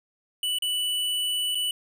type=tone with dropouts; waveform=square; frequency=2968 Hz; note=F#7; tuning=5 cents sharp; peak=-25 dBFS; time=0.43-1.71 s; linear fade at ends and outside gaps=2 ms; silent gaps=0.586-0.622 / 1.548-1.553 s; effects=none